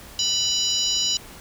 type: harmonic tone with a mistuned harmonic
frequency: 987.8 Hz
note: B5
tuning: in tune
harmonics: 3 / 4 / 5 / 6 / 7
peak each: -25 / -26 / -27 / -28 / -28 dBFS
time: 0.19-1.17 s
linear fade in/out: 2 ms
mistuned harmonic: 6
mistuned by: -86 cents
effects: pink hiss -43 dBFS RMS until 1.4 s